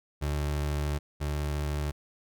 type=tone pair in turn; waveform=30% pulse; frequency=73.42 / 73.7 Hz; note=D2 / D2; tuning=0 / +7 cents; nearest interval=unison; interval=7 cents; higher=second; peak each=-25 / -26 dBFS; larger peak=first; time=0.21-0.99 / 1.2-1.92 s; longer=first; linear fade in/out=20 ms; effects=none